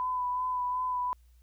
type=tone with vibrato; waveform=sine; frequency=1000 Hz; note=B5; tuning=21 cents sharp; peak=-28 dBFS; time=0-1.13 s; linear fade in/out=0 ms; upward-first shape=sine; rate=2.7 Hz; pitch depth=20 cents each way; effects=added 60 Hz sine -56 dBFS peak until 1.42 s + white hiss -73 dBFS RMS until 1.42 s